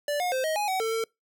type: tone with pitch steps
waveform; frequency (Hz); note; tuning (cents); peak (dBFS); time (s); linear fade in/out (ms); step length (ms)
square; 584 / 719 / 520 / 630 / 832 / 755 / 447.7 / 451.4; D5 / F#5 / C5 / D#5 / G#5 / F#5 / A4 / A4; -10 / -50 / -11 / +21 / +3 / +35 / +30 / +44; -26; 0.08-1.04; 2; 120
effects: noise-tail reverb RT60 0.2 s tail -26 dB re dry